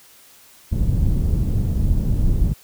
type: low-pass noise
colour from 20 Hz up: pink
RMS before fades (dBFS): -18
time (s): 0.71-2.54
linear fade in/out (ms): 20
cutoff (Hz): 150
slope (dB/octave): 12
effects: white hiss -49 dBFS RMS until 2.63 s